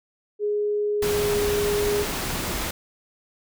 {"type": "tone with pitch glide", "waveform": "sine", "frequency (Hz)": [416, 412.6], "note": ["G#4", "G#4"], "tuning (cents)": [3, -11], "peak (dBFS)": -21, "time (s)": [0.39, 2.06], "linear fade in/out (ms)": 50, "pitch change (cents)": -14, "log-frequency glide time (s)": [0.97, 1.37]}
{"type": "noise", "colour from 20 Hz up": "pink", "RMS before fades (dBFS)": -28, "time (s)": [1.02, 2.71], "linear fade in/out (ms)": 5}
{"effects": []}